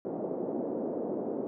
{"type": "band-pass noise", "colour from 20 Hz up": "pink", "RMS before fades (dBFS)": -34, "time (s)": [0.05, 1.47], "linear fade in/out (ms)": 0, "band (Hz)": [240, 590], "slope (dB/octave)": 24, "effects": []}